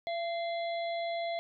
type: harmonic tone with a mistuned harmonic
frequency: 677 Hz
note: E5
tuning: 46 cents sharp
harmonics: 1 / 3 / 5 / 6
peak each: -32 / -42 / -46 / -48 dBFS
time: 0.07-1.39 s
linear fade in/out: 0 ms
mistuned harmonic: 3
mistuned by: +42 cents
effects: none